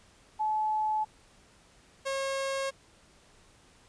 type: tone pair in turn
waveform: sine / sawtooth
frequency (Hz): 861 / 542.4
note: A5 / C#5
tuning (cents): -38 / -38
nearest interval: minor sixth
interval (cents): 800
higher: first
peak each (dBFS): -26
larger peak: neither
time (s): 0.39-1.05 / 2.05-2.71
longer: neither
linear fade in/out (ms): 20
effects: pink hiss -60 dBFS RMS until 3.88 s + resampled to 22050 Hz